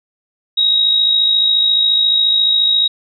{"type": "tone with amplitude modulation", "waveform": "sine", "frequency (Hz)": 3799, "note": "A#7", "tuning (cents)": 32, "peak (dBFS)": -8, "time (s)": [0.57, 2.88], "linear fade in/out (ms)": 10, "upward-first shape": "sine", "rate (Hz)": 54.3, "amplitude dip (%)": 45, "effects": []}